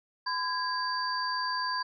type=tone cluster; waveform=sine; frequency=1014 / 1642 / 4657 Hz; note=B5 / G#6 / D8; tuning=+45 / -20 / -15 cents; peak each=-31 / -35 / -34 dBFS; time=0.26-1.83 s; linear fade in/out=10 ms; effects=none